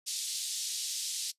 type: band-pass noise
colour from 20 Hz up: pink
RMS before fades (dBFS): -36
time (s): 0.06-1.32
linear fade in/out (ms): 20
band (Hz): 3800 to 10000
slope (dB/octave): 24
effects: noise-tail reverb RT60 0.1 s tail -19 dB re dry + resampled to 32000 Hz